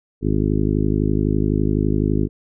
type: harmonic tone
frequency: 51.91 Hz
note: G#1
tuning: in tune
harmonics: 1 / 2 / 3 / 4 / 5 / 6 / 7 / 8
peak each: -23 / -23 / -23 / -26 / -23 / -25 / -26 / -29 dBFS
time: 0.21-2.29 s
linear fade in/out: 50 ms
effects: none